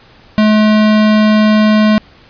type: tone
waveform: square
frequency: 214.1 Hz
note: A3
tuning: 47 cents flat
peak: -7 dBFS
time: 0.38-1.98 s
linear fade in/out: 0 ms
effects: pink hiss -43 dBFS RMS until 2.29 s + resampled to 11025 Hz